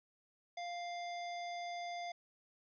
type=harmonic tone; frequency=698.5 Hz; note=F5; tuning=in tune; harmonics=1 / 3 / 5 / 7 / 9; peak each=-41 / -49 / -54 / -56 / -62 dBFS; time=0.57-2.12 s; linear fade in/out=5 ms; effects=none